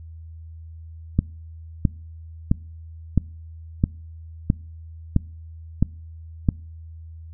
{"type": "click train", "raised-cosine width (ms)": 5, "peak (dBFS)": -4, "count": 9, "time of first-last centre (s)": [1.19, 6.488], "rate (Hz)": 1.51, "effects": ["noise-tail reverb RT60 0.5 s tail -26 dB re dry", "added 81 Hz sine -37 dBFS peak until 7.33 s"]}